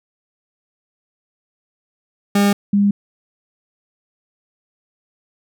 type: tone pair in turn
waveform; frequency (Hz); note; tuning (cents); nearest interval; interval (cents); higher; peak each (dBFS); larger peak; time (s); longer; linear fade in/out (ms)
40% pulse / sine; 202 / 202; G#3 / G#3; -48 / -48; unison; 0; neither; -11; neither; 2.35-2.53 / 2.73-2.91; neither; 5
effects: none